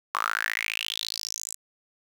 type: tone with high-pass filter sweep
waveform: sawtooth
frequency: 54.5 Hz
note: A1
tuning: 16 cents flat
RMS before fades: -31 dBFS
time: 0.14-1.55 s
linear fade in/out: 10 ms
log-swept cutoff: 1100 to 8000 Hz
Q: 7.6
effects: 8-bit